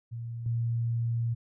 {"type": "tone with level steps", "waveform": "sine", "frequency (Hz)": 116.7, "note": "A#2", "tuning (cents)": 2, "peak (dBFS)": [-34, -26], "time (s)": [0.11, 1.35], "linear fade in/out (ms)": 20, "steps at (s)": 0.46, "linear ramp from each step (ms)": 2, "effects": []}